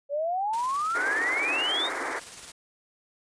sine exponential sweep, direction up, 554.4 to 3833 Hz, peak -25 dBFS, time 0.09-1.9 s, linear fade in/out 50 ms
white noise with tremolo, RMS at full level -41 dBFS, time 0.53-2.52 s, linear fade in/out 5 ms, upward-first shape square, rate 19 Hz, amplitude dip 35%
white band-pass noise, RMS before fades -32 dBFS, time 0.94-2.2 s, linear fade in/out 20 ms, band 270 to 2200 Hz, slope 96 dB/octave
effects resampled to 22050 Hz

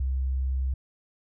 sine tone, 65.6 Hz, C2, 5 cents sharp, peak -24 dBFS, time 0-0.74 s, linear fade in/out 5 ms, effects none

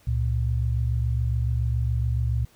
sine tone pair together, 69.1 / 116.21 Hz, C#2 / A#2, -5 / -5 cents, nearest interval major sixth, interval 900 cents, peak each -24 dBFS, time 0.07-2.45 s, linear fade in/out 5 ms, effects pink hiss -58 dBFS RMS until 2.55 s

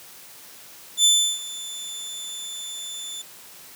25% pulse tone with ADSR envelope, 3520 Hz, A7, in tune, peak -9 dBFS, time 0.97-3.22 s, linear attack 73 ms, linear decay 340 ms, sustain -19 dB, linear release 7 ms, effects white hiss -45 dBFS RMS until 3.75 s + high-pass 100 Hz 12 dB/octave

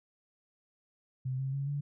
sine tone with pitch steps, 129.7 / 134.12 / 138.69 / 143.41 Hz, C3 / C3 / C#3 / D3, -15 / +43 / +1 / -41 cents, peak -31 dBFS, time 1.25-1.81 s, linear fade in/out 10 ms, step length 140 ms, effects none

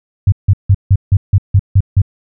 sine tone bursts, 97.5 Hz, G2, 9 cents flat, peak -4 dBFS, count 9, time 0.27-2.018 s, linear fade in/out 5 ms, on 52 ms, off 160 ms, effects none

